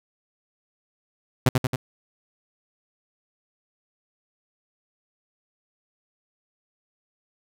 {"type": "tone with echo", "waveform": "sawtooth", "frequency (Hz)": 128, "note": "C3", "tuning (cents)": -38, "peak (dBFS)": -10, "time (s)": [1.46, 1.49], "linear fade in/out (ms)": 5, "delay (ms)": 90, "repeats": 3, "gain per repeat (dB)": -3, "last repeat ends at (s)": 1.76, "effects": []}